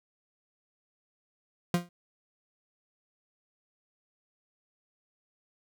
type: tone with exponential decay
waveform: 40% pulse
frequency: 174.61 Hz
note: F3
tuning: in tune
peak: -19 dBFS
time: 1.74-1.89 s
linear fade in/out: 2 ms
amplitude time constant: 32 ms
effects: none